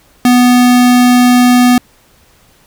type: tone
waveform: square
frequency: 246.9 Hz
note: B3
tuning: in tune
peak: -5 dBFS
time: 0.25-1.78 s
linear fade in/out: 2 ms
effects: pink hiss -48 dBFS RMS until 2.66 s